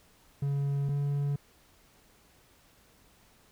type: tone pair in turn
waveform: triangle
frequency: 140.6 / 142.56 Hz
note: C#3 / C#3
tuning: +25 / +49 cents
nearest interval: unison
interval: 24 cents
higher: second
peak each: -25 dBFS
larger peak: neither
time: 0.42-0.89 / 0.89-1.36 s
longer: neither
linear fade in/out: 5 ms
effects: pink hiss -62 dBFS RMS until 3.51 s